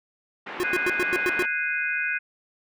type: band-pass noise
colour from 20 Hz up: white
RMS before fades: -36 dBFS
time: 0.46-1.46 s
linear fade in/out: 10 ms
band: 190 to 2300 Hz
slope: 24 dB/octave
type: tone bursts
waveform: square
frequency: 360.3 Hz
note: F#4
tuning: 46 cents flat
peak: -23 dBFS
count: 7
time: 0.6-1.425 s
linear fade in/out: 0 ms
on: 33 ms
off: 99 ms
type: chord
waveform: sine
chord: Ab dominant seventh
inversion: third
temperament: equal with one note detuned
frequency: 1480 / 1633.6 / 2093 / 2489 Hz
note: Gb6 / Ab6 / C7 / Eb7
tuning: 0 / -29 / 0 / 0 cents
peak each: -28 / -30 / -33 / -28 dBFS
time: 0.63-2.19 s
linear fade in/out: 20 ms
effects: none